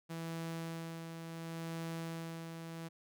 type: tone with tremolo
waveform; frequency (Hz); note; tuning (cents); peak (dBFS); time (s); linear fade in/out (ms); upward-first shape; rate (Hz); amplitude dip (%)
sawtooth; 164.81; E3; 0; -35; 0.09-2.89; 20; sine; 0.7; 45
effects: none